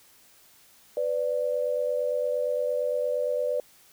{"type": "tone pair together", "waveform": "sine", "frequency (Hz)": [498.6, 587.3], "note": ["B4", "D5"], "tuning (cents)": [16, 0], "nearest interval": "minor third", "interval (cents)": 284, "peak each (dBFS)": -27, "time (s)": [0.97, 3.6], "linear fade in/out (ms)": 2, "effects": ["white hiss -57 dBFS RMS until 3.92 s"]}